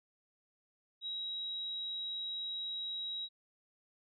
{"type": "tone", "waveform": "sine", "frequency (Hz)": 3841, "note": "B7", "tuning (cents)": -49, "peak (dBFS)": -37, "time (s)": [1.01, 3.29], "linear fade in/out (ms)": 50, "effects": []}